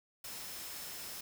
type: tone in noise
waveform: sine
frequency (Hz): 5260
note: E8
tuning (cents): -5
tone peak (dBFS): -53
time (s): 0.24-1.21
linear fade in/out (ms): 5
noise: white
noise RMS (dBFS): -45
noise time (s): 0.24-1.21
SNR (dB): -11
effects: none